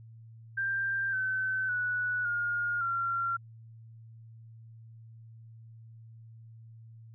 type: tone with pitch steps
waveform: sine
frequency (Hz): 1582 / 1527.2 / 1474.4 / 1423.3 / 1374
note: G6 / G6 / F#6 / F6 / F6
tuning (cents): +15 / -46 / -7 / +32 / -29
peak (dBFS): -28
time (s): 0.57-3.37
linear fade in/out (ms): 10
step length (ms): 560
effects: added 113 Hz sine -48 dBFS peak until 7.14 s